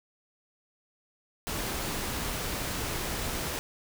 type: noise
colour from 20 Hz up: pink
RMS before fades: -33 dBFS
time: 1.47-3.59 s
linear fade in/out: 0 ms
effects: none